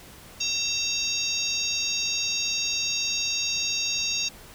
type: harmonic tone with a mistuned harmonic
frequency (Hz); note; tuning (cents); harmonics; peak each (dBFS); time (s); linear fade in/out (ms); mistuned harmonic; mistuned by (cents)
932; A#5; -1; 3 / 4 / 5 / 6 / 7; -31 / -31 / -31 / -31 / -31; 0.4-4.29; 10; 3; -53
effects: pink hiss -47 dBFS RMS until 4.54 s